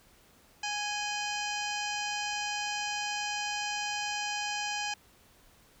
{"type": "harmonic tone with a mistuned harmonic", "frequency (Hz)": 830.6, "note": "G#5", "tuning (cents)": 0, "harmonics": [1, 2, 3, 4, 5, 6, 7, 8, 9], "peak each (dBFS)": [-36, -39, -38, -40, -45, -42, -44, -46, -46], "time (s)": [0.63, 4.94], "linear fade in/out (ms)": 5, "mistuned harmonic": 4, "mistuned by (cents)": -120, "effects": ["pink hiss -61 dBFS RMS until 5.8 s"]}